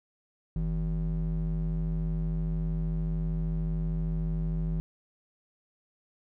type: ring-modulated tone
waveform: triangle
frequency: 104.1 Hz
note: G#2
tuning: 5 cents sharp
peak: -22 dBFS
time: 0.56-4.8 s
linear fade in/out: 0 ms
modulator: 57.5 Hz
effects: none